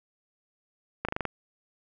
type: slowing click train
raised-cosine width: 0.5 ms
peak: -14 dBFS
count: 6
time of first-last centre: 1.05-1.253 s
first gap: 36 ms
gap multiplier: 1.06
effects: none